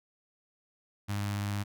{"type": "tone with notch filter", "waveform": "sawtooth", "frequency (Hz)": 101.7, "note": "G#2", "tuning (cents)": -36, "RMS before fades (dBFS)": -33, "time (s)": [1.08, 1.64], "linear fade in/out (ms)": 20, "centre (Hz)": 450, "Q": 0.95, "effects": []}